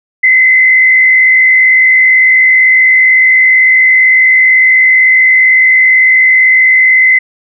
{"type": "tone with frequency modulation", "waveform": "sine", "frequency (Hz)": 2045, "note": "C7", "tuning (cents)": -40, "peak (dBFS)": -3, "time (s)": [0.23, 7.19], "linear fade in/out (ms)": 10, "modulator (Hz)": 57.9, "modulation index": 0.76, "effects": []}